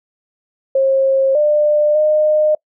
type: tone with pitch steps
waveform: sine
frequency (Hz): 537 / 598 / 611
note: C5 / D5 / D#5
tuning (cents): +45 / +31 / -32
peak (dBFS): -10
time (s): 0.75-2.55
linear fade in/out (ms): 5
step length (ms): 600
effects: noise-tail reverb RT60 0.1 s tail -25 dB re dry